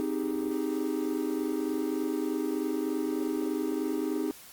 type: chord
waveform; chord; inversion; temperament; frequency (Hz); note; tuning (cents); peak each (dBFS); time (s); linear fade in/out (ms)
triangle; Ab major seventh; first; equal; 261.6 / 311.1 / 392 / 415.3; C4 / Eb4 / G4 / Ab4; 0 / 0 / 0 / 0; -32 / -29 / -33 / -35; 0-4.31; 0
effects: white hiss -50 dBFS RMS until 4.52 s + Opus 32 kbps